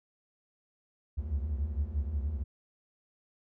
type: tone cluster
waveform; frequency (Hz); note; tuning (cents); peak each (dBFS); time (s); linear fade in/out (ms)
triangle; 66.9 / 71.7 / 77.9; C2 / D2 / D#2; +39 / -41 / +3; -33 / -33 / -32; 1.17-2.44; 20
effects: none